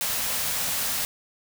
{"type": "band-stop noise", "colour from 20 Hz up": "white", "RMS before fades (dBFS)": -27, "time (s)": [0.01, 1.05], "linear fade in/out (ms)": 0, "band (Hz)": [280, 440], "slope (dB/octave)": 96, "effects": []}